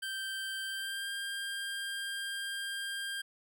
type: tone with pitch glide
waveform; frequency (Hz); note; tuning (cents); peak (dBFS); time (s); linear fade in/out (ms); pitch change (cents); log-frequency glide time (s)
25% pulse; 1565 to 1598.8; G6 to G6; -3 to +34; -32; 0.02-3.22; 10; +37; 0.65-1.1
effects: none